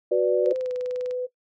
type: chord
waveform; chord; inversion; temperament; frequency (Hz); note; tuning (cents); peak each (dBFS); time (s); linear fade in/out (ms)
sine; B minor; second; equal; 370 / 493.9 / 587.3; F#4 / B4 / D5; 0 / 0 / 0; -22 / -22 / -23; 0.11-0.53; 10
type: tone with pitch glide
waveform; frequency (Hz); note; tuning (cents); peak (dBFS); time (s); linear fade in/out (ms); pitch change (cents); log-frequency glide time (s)
sine; 516 to 500.4; C5 to B4; -24 to +23; -25; 0.43-1.27; 20; -53; 0.58-0.72
type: click train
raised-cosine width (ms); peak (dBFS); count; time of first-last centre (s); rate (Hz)
0.2; -27; 14; 0.46-1.11; 20
effects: noise-tail reverb RT60 0.1 s tail -17 dB re dry